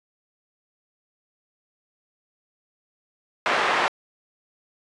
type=band-pass noise; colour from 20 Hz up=pink; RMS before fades=-22 dBFS; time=3.46-3.88 s; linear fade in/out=0 ms; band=700 to 2100 Hz; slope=12 dB/octave; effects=resampled to 22050 Hz